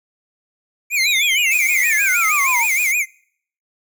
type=tone with vibrato; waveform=square; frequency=2268 Hz; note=C#7; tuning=39 cents sharp; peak=-16 dBFS; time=0.9-3.06 s; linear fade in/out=50 ms; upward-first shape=sine; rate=6.4 Hz; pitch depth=160 cents each way
type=exponential sweep; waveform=sine; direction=down; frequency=4427 to 880 Hz; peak=-19 dBFS; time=0.96-2.67 s; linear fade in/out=50 ms
type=noise; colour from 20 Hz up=blue; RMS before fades=-29 dBFS; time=1.51-2.92 s; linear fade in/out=5 ms
effects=noise-tail reverb RT60 0.6 s tail -24 dB re dry